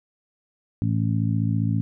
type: harmonic tone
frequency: 55 Hz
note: A1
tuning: in tune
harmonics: 2 / 3 / 4 / 5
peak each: -22 / -26 / -28 / -30 dBFS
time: 0.82-1.81 s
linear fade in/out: 0 ms
effects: none